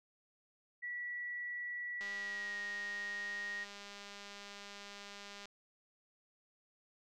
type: tone with pitch glide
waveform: sine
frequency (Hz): 1945 to 1872.2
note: B6 to A#6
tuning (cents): -27 to +7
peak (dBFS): -39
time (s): 0.82-3.65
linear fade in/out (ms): 20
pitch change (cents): -66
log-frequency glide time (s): 2.13-2.58
type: click train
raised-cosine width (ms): 0.2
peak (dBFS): -33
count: 697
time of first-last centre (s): 2.01-5.456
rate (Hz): 202
effects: none